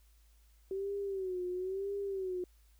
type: tone with vibrato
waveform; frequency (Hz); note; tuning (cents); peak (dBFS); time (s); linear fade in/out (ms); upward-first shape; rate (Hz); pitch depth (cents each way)
sine; 380; F#4; +46; -34; 0.71-2.44; 2; sine; 1; 96
effects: added 54 Hz sine -61 dBFS peak until 2.79 s + white hiss -72 dBFS RMS until 2.79 s